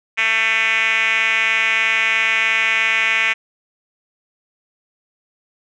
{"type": "tone with band-pass filter", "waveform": "5% pulse", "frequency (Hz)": 223.1, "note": "A3", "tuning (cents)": 24, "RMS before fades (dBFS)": -17, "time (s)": [0.17, 3.34], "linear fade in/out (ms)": 20, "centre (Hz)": 2300, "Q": 3.9, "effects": ["resampled to 22050 Hz"]}